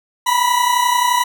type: tone pair together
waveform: 40% pulse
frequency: 958.5 / 990 Hz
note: A#5 / B5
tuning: +48 / +4 cents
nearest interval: minor second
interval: 56 cents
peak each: -17 / -14 dBFS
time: 0.26-1.24 s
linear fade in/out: 10 ms
effects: none